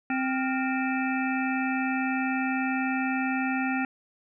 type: harmonic tone with a mistuned harmonic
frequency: 261.6 Hz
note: C4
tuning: in tune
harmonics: 1 / 3 / 5 / 7 / 9 / 10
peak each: -27 / -32 / -34 / -35 / -37 / -37 dBFS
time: 0.1-3.85 s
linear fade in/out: 2 ms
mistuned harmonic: 5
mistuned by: +120 cents
effects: none

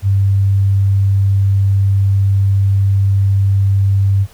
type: tone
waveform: sine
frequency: 98.3 Hz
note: G2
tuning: 5 cents sharp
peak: -9 dBFS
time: 0.02-4.27 s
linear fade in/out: 50 ms
effects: pink hiss -45 dBFS RMS until 4.33 s

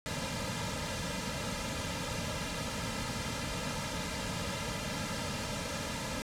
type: noise with comb filter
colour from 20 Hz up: pink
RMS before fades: -36 dBFS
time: 0.06-6.22 s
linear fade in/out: 0 ms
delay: 2.7 ms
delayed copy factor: -1
effects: low-pass 8000 Hz 12 dB/octave

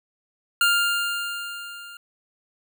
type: tone with level ramp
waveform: 25% pulse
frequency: 1400 Hz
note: F6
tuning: 4 cents sharp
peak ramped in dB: -12 to -36 dBFS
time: 0.61-1.97 s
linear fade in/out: 2 ms
effects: none

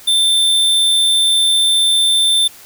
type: tone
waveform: square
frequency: 3559 Hz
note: A7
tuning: 19 cents sharp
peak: -11 dBFS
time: 0.07-2.48 s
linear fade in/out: 10 ms
effects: white hiss -40 dBFS RMS until 2.65 s

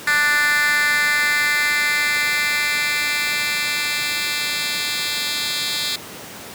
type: tone with high-pass filter sweep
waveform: 10% pulse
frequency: 294.7 Hz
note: D4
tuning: 6 cents sharp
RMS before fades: -20 dBFS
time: 0.07-5.96 s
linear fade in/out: 5 ms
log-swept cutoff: 1700 to 3200 Hz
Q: 3.3
effects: pink hiss -35 dBFS RMS until 6.54 s + high-pass 150 Hz 12 dB/octave

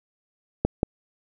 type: clicks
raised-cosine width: 2 ms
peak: -6 dBFS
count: 2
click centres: 0.65 / 0.831 s
effects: none

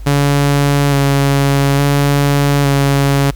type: tone with vibrato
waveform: sawtooth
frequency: 140.8 Hz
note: C#3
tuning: 27 cents sharp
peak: -6 dBFS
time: 0.06-3.31 s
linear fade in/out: 10 ms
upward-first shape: square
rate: 0.58 Hz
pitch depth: 16 cents each way
effects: added 50 Hz sine -25 dBFS peak until 3.35 s + pink hiss -46 dBFS RMS until 3.35 s

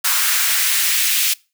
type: noise with high-pass filter sweep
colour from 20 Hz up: white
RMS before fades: -17 dBFS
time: 0.04-1.34 s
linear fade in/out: 10 ms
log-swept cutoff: 1200 to 2600 Hz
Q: 1.4
effects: noise-tail reverb RT60 0.3 s tail -24 dB re dry

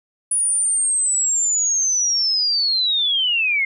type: linear sweep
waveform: sine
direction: down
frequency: 9810 to 2095 Hz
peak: -16 dBFS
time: 0.31-3.65 s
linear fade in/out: 5 ms
effects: none

